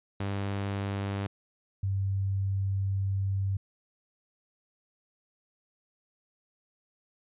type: tone pair in turn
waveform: sawtooth / sine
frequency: 99.4 / 97.35 Hz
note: G2 / G2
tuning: +25 / -12 cents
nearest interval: unison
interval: 37 cents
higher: first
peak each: -26 dBFS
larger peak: neither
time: 0.2-1.27 / 1.83-3.57 s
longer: second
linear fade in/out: 5 ms
effects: resampled to 8000 Hz